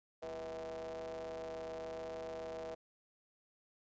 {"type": "ring-modulated tone", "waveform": "45% pulse", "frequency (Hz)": 77.5, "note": "D#2", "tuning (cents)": -6, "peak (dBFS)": -39, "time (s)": [0.22, 2.75], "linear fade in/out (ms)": 10, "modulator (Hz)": 566, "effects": ["resampled to 16000 Hz", "13-bit"]}